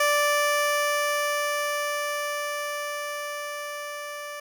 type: tone with level ramp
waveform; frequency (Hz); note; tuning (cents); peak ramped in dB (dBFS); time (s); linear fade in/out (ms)
15% pulse; 586; D5; -4; -13 to -28; 0-4.4; 5
effects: none